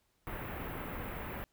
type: band-stop noise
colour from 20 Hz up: pink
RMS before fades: -41 dBFS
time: 0.27-1.44 s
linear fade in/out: 0 ms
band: 2400 to 15000 Hz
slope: 24 dB/octave
effects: pink hiss -75 dBFS RMS until 1.52 s